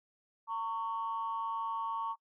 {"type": "tone pair together", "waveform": "sine", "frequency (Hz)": [911.1, 1113], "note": ["A#5", "C#6"], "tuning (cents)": [-40, 7], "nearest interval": "minor third", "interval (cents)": 347, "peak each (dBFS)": [-35, -35], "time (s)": [0.47, 2.16], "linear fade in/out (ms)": 50, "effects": ["noise-tail reverb RT60 0.1 s tail -26 dB re dry", "tanh soft clip ceiling -27 dBFS"]}